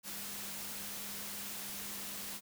sine tone in noise, 201.9 Hz, G#3, 49 cents flat, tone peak -54 dBFS, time 0.03-2.41 s, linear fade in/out 50 ms, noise white, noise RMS -43 dBFS, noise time 0.03-2.41 s, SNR -14 dB, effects none

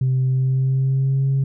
sine tone with pitch glide, 130 to 135.91 Hz, C3 to C#3, -11 to -34 cents, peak -14 dBFS, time 0.01-1.44 s, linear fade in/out 5 ms, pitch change +77 cents, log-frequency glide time 0.28-1.26 s, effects tanh soft clip ceiling -13 dBFS

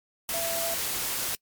sine tone in noise, 670 Hz, E5, 28 cents sharp, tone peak -31 dBFS, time 0.34-0.74 s, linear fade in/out 0 ms, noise white, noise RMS -30 dBFS, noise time 0.29-1.35 s, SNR -4 dB, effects noise-tail reverb RT60 0.1 s tail -26 dB re dry + MP3 96 kbps

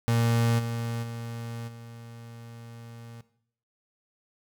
35% pulse tone with level steps, 116.54 Hz, A#2, in tune, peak -20 / -28 / -33 / -41 dBFS, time 0.08-3.21 s, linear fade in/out 0 ms, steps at 0.58 / 1.02 / 1.67 s, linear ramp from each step 20 ms, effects noise-tail reverb RT60 0.7 s tail -17 dB re dry

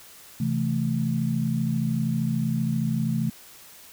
sine chord, A minor, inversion first, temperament just, 132 / 165 / 220 Hz, C3 / E3 / A3, +16 / +2 / 0 cents, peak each -27 / -27 / -26 dBFS, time 0.4-3.3 s, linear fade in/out 5 ms, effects white hiss -48 dBFS RMS until 3.92 s

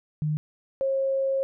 sine tone pair in turn, 152.2 / 539.3 Hz, D#3 / C#5, -38 / -48 cents, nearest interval octave + minor seventh, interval 2190 cents, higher second, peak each -23 / -22 dBFS, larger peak second, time 0.22-0.37 / 0.81-1.43 s, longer second, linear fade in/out 0 ms, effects none

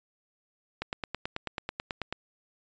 click train, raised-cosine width 0.3 ms, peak -16 dBFS, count 13, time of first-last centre 0.82-2.126 s, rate 9.19 Hz, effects resampled to 16000 Hz

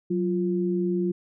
sine tone pair together, 184.93 / 349.1 Hz, F#3 / F4, -1 / -1 cents, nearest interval major seventh, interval 1100 cents, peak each -25 dBFS, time 0.1-1.12 s, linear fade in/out 10 ms, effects none

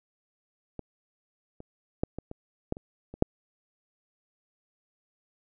clicks, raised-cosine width 2 ms, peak -23 / -30 / -12 / -22 / -25 / -14 / -28 / -28 / -6 dBFS, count 9, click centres 0.793 / 1.604 / 2.035 / 2.186 / 2.314 / 2.724 / 2.769 / 3.14 / 3.224 s, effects none

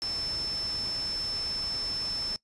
sine tone in noise, 5290 Hz, E8, 5 cents sharp, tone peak -30 dBFS, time 0.02-2.36 s, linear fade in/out 0 ms, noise pink, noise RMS -42 dBFS, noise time 0.02-2.36 s, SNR +9 dB, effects noise-tail reverb RT60 0.1 s tail -21 dB re dry + resampled to 24000 Hz

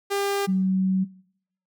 sawtooth / sine tone pair in turn, 399.8 / 188.68 Hz, G4 / F#3, +34 / +34 cents, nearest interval octave + minor second, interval 1300 cents, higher first, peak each -19 dBFS, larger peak neither, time 0.1-0.47 / 0.47-1.05 s, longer second, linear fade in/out 20 ms, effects noise-tail reverb RT60 0.7 s tail -22 dB re dry

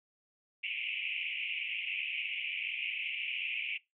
white band-pass noise, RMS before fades -37 dBFS, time 0.63-3.78 s, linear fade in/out 10 ms, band 2200 to 2900 Hz, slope 96 dB/octave, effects noise-tail reverb RT60 0.2 s tail -21 dB re dry

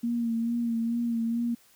sine tone with vibrato, 232.7 Hz, A#3, 3 cents flat, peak -25 dBFS, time 0.03-1.55 s, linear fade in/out 10 ms, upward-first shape sine, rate 2.3 Hz, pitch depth 34 cents each way, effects white hiss -60 dBFS RMS until 1.75 s

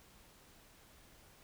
silence, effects pink hiss -62 dBFS RMS until 1.43 s

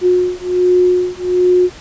sine beating tone pair, 360.7 / 362 Hz, F#4 / F#4, -44 / -38 cents, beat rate 1.3 Hz, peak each -13 dBFS, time 0.01-1.7 s, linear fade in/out 50 ms, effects pink hiss -36 dBFS RMS until 1.8 s + resampled to 16000 Hz

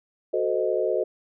sine chord, F# diminished seventh, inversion none, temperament equal with one note detuned, 370 / 440 / 514.9 / 622.3 Hz, F#4 / A4 / C5 / Eb5, 0 / 0 / -28 / 0 cents, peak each -27 dBFS, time 0.33-1.04 s, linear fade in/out 10 ms, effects none

